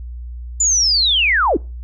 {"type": "linear sweep", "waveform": "sine", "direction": "down", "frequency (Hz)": [7140, 249.6], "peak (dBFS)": -12, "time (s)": [0.6, 1.57], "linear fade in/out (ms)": 5, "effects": ["noise-tail reverb RT60 0.3 s tail -25 dB re dry", "added 60 Hz sine -27 dBFS peak until 1.83 s"]}